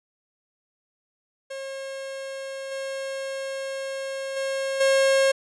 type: tone with level steps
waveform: 45% pulse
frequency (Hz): 540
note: C#5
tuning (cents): -45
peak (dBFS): -32 / -29 / -25 / -17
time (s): 1.5-5.32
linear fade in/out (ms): 10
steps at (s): 2.71 / 4.36 / 4.8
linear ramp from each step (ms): 10
effects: resampled to 22050 Hz